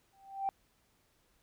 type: tone with exponential growth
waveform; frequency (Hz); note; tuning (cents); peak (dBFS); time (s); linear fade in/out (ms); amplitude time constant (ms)
sine; 782; G5; -4; -27; 0.13-0.49; 0; 78
effects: tanh soft clip ceiling -24 dBFS + pink hiss -72 dBFS RMS until 1.42 s